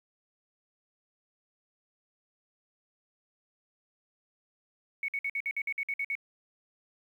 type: tone bursts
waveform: sine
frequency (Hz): 2222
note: C#7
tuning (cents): +4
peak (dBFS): -29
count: 11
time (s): 5.03-6.153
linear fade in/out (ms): 2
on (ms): 53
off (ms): 54
effects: 10-bit